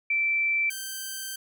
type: tone pair in turn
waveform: sine / 5% pulse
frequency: 2334 / 1557.8 Hz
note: D7 / G6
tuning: -11 / -11 cents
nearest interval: perfect fifth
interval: 700 cents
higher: first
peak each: -22 dBFS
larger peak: neither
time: 0.1-0.7 / 0.7-1.36 s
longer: second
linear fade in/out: 5 ms
effects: none